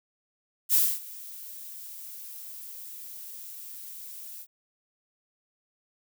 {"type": "noise with ADSR envelope", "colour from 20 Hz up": "violet", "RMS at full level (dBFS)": -20, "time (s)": [0.69, 4.47], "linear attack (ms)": 52, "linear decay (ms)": 250, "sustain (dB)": -22, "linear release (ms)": 64, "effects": []}